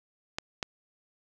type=clicks; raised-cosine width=0.2 ms; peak=-14 / -13 dBFS; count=2; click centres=0.385 / 0.628 s; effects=none